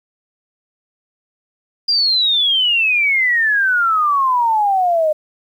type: exponential sweep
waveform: sine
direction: down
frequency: 4860 to 603 Hz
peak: -12 dBFS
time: 1.88-5.13 s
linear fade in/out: 10 ms
effects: 8-bit